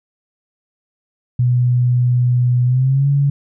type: tone with pitch glide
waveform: sine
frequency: 123.47 to 141.01 Hz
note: B2 to C#3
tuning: 0 to +30 cents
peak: -11 dBFS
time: 1.39-3.3 s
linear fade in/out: 5 ms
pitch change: +230 cents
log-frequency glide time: 2.65-3.08 s
effects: none